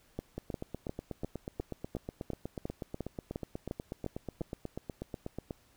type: two click trains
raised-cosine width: 2 ms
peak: -24 / -22 dBFS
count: 43 / 13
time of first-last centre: 0.38-5.508 / 0.19-4.415 s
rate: 8.19 / 2.84 Hz
effects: pink hiss -66 dBFS RMS until 5.76 s